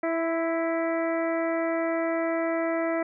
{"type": "harmonic tone with a mistuned harmonic", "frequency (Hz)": 329.6, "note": "E4", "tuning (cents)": 0, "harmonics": [1, 2, 3, 4, 5, 6, 7], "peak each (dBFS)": [-28, -27, -39, -36, -41, -36, -43], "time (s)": [0.03, 3.03], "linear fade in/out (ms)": 5, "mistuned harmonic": 3, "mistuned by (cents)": 20, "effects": []}